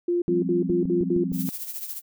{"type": "tone bursts", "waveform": "sine", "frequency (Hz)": 349.2, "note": "F4", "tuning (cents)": 0, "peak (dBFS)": -20, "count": 6, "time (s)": [0.08, 1.24], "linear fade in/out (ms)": 5, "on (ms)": 140, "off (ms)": 64}
{"type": "chord", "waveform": "sine", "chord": "F suspended second", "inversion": "none", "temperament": "equal", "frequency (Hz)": [174.61, 196, 261.6], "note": ["F3", "G3", "C4"], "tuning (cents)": [0, 0, 0], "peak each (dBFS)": [-28, -30, -29], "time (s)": [0.28, 1.49], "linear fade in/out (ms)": 0}
{"type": "click train", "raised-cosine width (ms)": 3, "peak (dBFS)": -22, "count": 5, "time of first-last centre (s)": [0.7, 1.319], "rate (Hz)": 6.46}
{"type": "noise with tremolo", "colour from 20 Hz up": "violet", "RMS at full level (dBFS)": -31, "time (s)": [1.32, 2.02], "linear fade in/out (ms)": 50, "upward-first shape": "triangle", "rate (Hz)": 14, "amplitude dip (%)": 70}
{"effects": []}